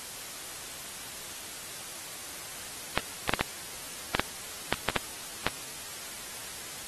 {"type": "clicks", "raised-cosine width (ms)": 0.3, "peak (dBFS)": -7, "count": 10, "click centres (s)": [2.976, 3.294, 3.337, 3.41, 4.15, 4.196, 4.726, 4.887, 4.963, 5.466], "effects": ["white hiss -41 dBFS RMS until 6.87 s", "AAC 32 kbps"]}